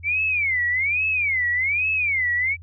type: tone with vibrato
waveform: sine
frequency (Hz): 2236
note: C#7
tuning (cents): +14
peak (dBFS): -19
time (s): 0.03-2.57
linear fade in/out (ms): 50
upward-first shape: sine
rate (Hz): 1.2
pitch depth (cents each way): 260
effects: added 85 Hz sine -39 dBFS peak until 2.62 s